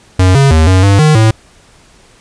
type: tone with pitch steps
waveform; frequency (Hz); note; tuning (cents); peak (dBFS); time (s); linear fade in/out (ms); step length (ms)
square; 92.6 / 137.7 / 79.3 / 93.4 / 99.3 / 153.8 / 110.5; F#2 / C#3 / D#2 / F#2 / G2 / D#3 / A2; +2 / -11 / +33 / +17 / +23 / -20 / +8; -5; 0.19-1.31; 5; 160
effects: pink hiss -44 dBFS RMS until 2.2 s + resampled to 22050 Hz